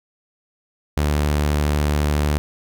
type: tone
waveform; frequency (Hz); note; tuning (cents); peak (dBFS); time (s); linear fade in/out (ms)
sawtooth; 74; D2; +14; -13; 0.97-2.38; 0
effects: none